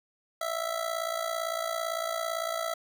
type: tone with amplitude modulation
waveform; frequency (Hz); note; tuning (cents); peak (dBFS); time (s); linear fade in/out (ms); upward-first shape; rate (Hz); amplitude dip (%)
25% pulse; 659.3; E5; 0; -23; 0.41-2.74; 5; sine; 57.8; 75
effects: none